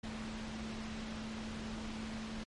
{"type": "tone in noise", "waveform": "sine", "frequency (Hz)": 220, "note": "A3", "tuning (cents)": 0, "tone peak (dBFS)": -42, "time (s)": [0.03, 2.44], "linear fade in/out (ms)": 10, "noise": "pink", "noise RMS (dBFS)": -45, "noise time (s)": [0.03, 2.44], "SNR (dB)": 0, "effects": ["low-pass 5000 Hz 12 dB/octave", "MP3 48 kbps"]}